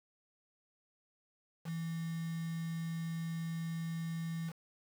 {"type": "tone with quantisation", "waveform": "sine", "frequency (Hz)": 164.81, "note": "E3", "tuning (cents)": 0, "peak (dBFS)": -36, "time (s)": [1.64, 4.53], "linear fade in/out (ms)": 50, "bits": 8, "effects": []}